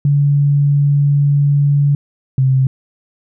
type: tone pair in turn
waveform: sine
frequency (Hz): 143.1 / 132.13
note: D3 / C3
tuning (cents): -45 / +17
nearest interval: minor second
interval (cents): 138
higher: first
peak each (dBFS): -9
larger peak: neither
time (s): 0.05-1.95 / 2.38-2.67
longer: first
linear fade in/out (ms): 2
effects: none